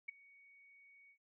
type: tone with ADSR envelope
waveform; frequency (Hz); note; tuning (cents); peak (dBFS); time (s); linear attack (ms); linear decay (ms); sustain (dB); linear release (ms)
sine; 2236; C#7; +14; -37; 0.08-1.18; 11; 8; -24; 82
effects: none